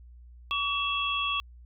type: tone cluster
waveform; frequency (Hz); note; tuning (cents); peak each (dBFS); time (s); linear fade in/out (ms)
sine; 1139 / 2677 / 3320; C#6 / E7 / G#7; +47 / +26 / -1; -30 / -31 / -31; 0.51-1.4; 0
effects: added 60 Hz sine -47 dBFS peak until 1.65 s